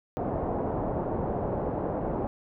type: low-pass noise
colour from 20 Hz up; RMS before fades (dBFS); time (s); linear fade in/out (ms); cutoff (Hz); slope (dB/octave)
white; -30; 0.17-2.27; 0; 750; 24
effects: none